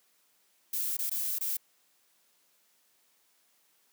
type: noise with dropouts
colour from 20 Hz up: violet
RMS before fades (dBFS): -32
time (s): 0.73-1.57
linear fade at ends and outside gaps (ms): 5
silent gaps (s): 0.969-0.988 / 1.097-1.112 / 1.386-1.409
effects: white hiss -69 dBFS RMS until 3.92 s + high-pass 200 Hz 12 dB/octave